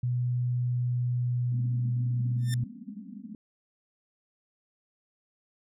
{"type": "tone with pitch glide", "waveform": "sine", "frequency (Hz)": [123.2, 122.35], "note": ["B2", "B2"], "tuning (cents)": [-4, -16], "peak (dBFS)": -25, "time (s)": [0.03, 2.64], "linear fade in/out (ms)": 5, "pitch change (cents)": -12, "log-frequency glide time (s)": [0.45, 2.06]}
{"type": "band-pass noise", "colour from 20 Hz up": "pink", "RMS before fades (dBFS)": -43, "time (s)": [1.52, 3.35], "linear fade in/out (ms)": 2, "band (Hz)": [190, 260], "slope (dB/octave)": 96}
{"type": "tone with exponential growth", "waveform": "10% pulse", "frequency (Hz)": 1794, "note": "A6", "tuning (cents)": 33, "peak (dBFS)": -23, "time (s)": [2.38, 2.54], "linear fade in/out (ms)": 1, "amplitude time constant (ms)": 33}
{"effects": []}